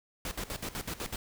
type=noise with tremolo; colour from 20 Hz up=pink; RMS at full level=-36 dBFS; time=0.25-1.16 s; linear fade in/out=2 ms; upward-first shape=square; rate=8 Hz; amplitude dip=80%; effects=none